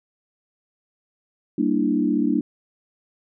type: chord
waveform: sine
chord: E half-diminished seventh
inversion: first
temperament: equal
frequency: 196 / 233.1 / 293.7 / 329.6 Hz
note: G3 / Bb3 / D4 / E4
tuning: 0 / 0 / 0 / 0 cents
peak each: -26 / -23 / -21 / -26 dBFS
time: 1.58-2.41 s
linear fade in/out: 5 ms
effects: none